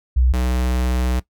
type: tone pair in turn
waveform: sine / square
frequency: 62.5 / 62.5 Hz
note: B1 / B1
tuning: +21 / +21 cents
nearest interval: unison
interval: 0 cents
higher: neither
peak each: -12 / -18 dBFS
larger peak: first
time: 0.16-0.33 / 0.33-1.2 s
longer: second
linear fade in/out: 10 ms
effects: noise-tail reverb RT60 0.1 s tail -18 dB re dry